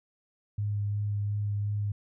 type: tone with vibrato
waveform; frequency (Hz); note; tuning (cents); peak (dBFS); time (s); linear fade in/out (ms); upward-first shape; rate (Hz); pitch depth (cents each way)
sine; 103; G#2; -14; -27; 0.58-1.92; 5; sine; 2.8; 12
effects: none